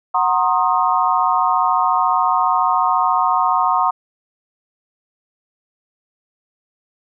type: chord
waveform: sine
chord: C half-diminished seventh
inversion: second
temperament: equal with one note detuned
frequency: 740 / 932.3 / 1066.6 / 1244.5 Hz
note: Gb5 / Bb5 / C6 / Eb6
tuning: 0 / 0 / +33 / 0 cents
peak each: -19 / -19 / -18 / -20 dBFS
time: 0.14-3.91 s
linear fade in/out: 10 ms
effects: none